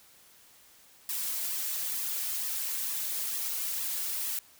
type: noise with flanger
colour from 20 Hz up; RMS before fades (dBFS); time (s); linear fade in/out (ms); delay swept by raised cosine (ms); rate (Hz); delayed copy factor
blue; -33; 1.09-4.39; 2; 1.3 to 5.1; 2.2; -0.75
effects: white hiss -58 dBFS RMS until 4.59 s